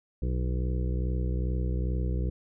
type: harmonic tone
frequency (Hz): 62.4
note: B1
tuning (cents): +19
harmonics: 1 / 2 / 3 / 5 / 6 / 7 / 8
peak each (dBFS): -27 / -33 / -37 / -41 / -43 / -44 / -45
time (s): 0.22-2.3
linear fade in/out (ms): 5
effects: none